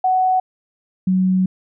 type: tone pair in turn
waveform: sine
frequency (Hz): 745 / 186.25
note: F#5 / F#3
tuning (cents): +12 / +12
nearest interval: 2 octaves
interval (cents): 2400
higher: first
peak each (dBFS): -13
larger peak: neither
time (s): 0.04-0.4 / 1.07-1.46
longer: second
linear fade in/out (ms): 5
effects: none